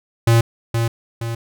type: tone with echo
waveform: square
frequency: 115.6 Hz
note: A#2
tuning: 14 cents flat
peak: -11 dBFS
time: 0.27-0.41 s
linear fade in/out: 5 ms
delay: 470 ms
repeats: 2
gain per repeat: -6 dB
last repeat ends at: 1.35 s
effects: none